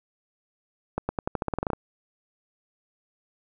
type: accelerating click train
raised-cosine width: 1 ms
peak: -12 dBFS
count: 13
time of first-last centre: 0.98-1.733 s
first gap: 110 ms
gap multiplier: 0.89
effects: none

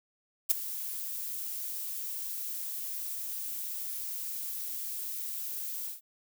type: noise with ADSR envelope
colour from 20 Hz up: violet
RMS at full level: -21 dBFS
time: 0.49-6.01 s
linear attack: 20 ms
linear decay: 10 ms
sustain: -16 dB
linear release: 140 ms
effects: none

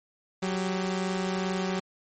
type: tone pair together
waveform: sawtooth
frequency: 186.02 / 394.5 Hz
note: F#3 / G4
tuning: +10 / +11 cents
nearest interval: octave + minor second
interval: 1301 cents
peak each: -24 / -30 dBFS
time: 0.42-1.8 s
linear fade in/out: 10 ms
effects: MP3 32 kbps

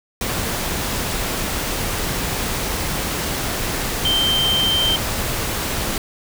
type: tone in noise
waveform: sine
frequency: 3130 Hz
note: G7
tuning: 3 cents flat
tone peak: -16 dBFS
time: 4.05-4.96 s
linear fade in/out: 2 ms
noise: pink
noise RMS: -23 dBFS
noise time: 0.21-5.98 s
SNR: +4 dB
effects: none

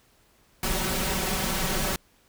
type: noise with comb filter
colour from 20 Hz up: pink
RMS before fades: -27 dBFS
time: 0.63-1.96 s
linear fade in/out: 2 ms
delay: 5.3 ms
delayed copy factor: +0.85
effects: pink hiss -62 dBFS RMS until 2.28 s

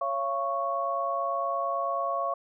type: tone cluster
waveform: sine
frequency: 554 / 683 / 1107 Hz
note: C#5 / F5 / C#6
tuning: -1 / -39 / -3 cents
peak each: -33 / -31 / -29 dBFS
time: 0.01-2.34 s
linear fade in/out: 5 ms
effects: none

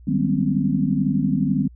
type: tone cluster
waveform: sine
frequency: 152.3 / 190.4 / 202.2 / 246.4 / 268.5 Hz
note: D#3 / F#3 / G#3 / B3 / C4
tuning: -37 / +50 / -46 / -4 / +45 cents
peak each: -24 dBFS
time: 0.07-1.68 s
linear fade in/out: 10 ms
effects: added 60 Hz sine -42 dBFS peak until 1.75 s

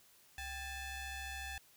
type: ring-modulated tone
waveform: 20% pulse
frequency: 850 Hz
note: G#5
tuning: 40 cents sharp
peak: -34 dBFS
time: 0.38-1.58 s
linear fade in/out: 2 ms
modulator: 917 Hz
effects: white hiss -65 dBFS RMS until 1.76 s

